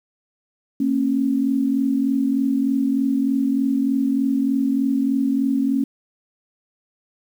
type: tone pair together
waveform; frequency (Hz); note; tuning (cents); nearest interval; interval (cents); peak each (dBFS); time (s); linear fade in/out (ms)
sine; 229.8 / 273.1; A#3 / C#4; -25 / -26; minor third; 299; -22 / -18; 0.8-5.84; 5
effects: 8-bit